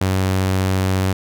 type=tone; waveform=sawtooth; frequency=94.5 Hz; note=F#2; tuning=37 cents sharp; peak=-12 dBFS; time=0.01-1.13 s; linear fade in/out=5 ms; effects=none